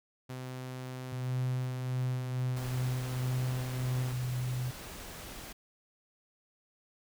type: tone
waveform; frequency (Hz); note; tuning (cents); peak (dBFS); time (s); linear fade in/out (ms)
sawtooth; 128.2; C3; -35; -35; 0.29-4.13; 10
type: tone with vibrato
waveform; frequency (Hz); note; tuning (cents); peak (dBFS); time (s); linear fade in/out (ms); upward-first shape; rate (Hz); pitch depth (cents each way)
sine; 126.1; B2; +36; -31; 1.12-4.71; 10; triangle; 0.54; 10
type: noise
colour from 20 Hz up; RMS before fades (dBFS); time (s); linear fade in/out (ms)
pink; -45; 2.56-5.53; 10
effects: none